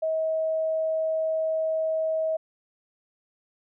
sine tone, 638 Hz, D#5, 43 cents sharp, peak -23 dBFS, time 0.02-2.37 s, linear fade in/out 10 ms, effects none

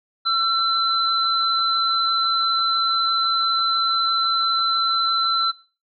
sine tone pair together, 1347 / 4036 Hz, E6 / B7, +37 / +37 cents, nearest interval octave + perfect fifth, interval 1900 cents, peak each -20 dBFS, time 0.25-5.52 s, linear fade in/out 20 ms, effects noise-tail reverb RT60 0.4 s tail -25 dB re dry

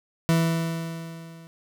40% pulse tone with level ramp, 164.81 Hz, E3, in tune, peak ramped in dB -16 to -43 dBFS, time 0.29-1.47 s, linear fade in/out 0 ms, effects none

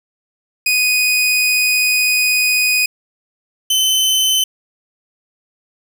sawtooth tone pair in turn, 2489 / 3053 Hz, D#7 / G7, 0 / -46 cents, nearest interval major third, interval 354 cents, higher second, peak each -9 dBFS, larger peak neither, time 0.66-2.86 / 3.7-4.44 s, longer first, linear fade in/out 5 ms, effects none

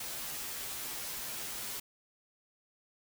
white noise with comb filter, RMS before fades -40 dBFS, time 0-1.8 s, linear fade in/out 5 ms, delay 11 ms, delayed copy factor -1, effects none

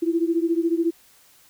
sine beating tone pair, 329.6 / 343.6 Hz, E4 / F4, 0 / -28 cents, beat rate 14 Hz, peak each -21 / -23 dBFS, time 0.02-0.91 s, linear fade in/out 10 ms, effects white hiss -55 dBFS RMS until 1.49 s

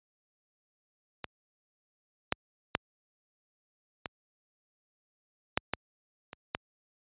clicks, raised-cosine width 0.3 ms, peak -19 / -9 / -8 / -18 / -8 / -12 / -25 / -13 dBFS, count 8, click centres 1.243 / 2.324 / 2.751 / 4.058 / 5.575 / 5.736 / 6.331 / 6.549 s, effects high-pass 60 Hz 12 dB/octave + resampled to 8000 Hz

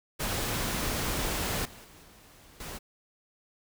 pink noise with level steps, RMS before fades -31 / -49 / -53 / -55 / -40 dBFS, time 0.19-2.79 s, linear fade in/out 20 ms, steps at 1.65 / 1.84 / 2.03 / 2.6 s, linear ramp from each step 5 ms, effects none

